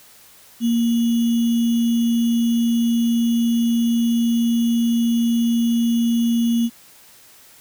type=tone with sample-and-hold; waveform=sine; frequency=233.1 Hz; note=A#3; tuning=in tune; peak=-15 dBFS; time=0.6-6.7 s; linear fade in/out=50 ms; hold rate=3150 Hz; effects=white hiss -48 dBFS RMS until 7.6 s